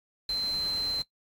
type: tone in noise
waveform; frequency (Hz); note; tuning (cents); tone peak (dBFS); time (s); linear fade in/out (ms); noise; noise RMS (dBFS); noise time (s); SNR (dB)
sine; 4100; C8; -36; -28; 0.29-1.02; 2; pink; -44; 0.29-1.02; +13
effects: noise-tail reverb RT60 0.1 s tail -18 dB re dry + AAC 64 kbps